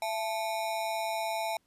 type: ring-modulated tone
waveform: square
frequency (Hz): 773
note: G5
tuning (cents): -24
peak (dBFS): -28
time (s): 0.02-1.57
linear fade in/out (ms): 2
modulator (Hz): 102
effects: pink hiss -73 dBFS RMS until 1.66 s + resampled to 32000 Hz